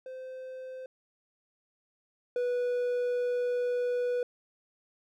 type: tone pair in turn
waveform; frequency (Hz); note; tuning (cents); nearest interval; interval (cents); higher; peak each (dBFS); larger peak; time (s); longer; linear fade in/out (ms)
triangle; 517 / 490.6; C5 / B4; -21 / -12; minor second; 91; first; -37 / -25; second; 0.06-0.86 / 2.36-4.23; second; 2
effects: none